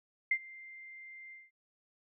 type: tone with ADSR envelope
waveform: sine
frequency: 2093 Hz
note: C7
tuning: in tune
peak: -24 dBFS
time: 0.31-1.51 s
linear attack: 5 ms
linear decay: 63 ms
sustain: -23 dB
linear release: 190 ms
effects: none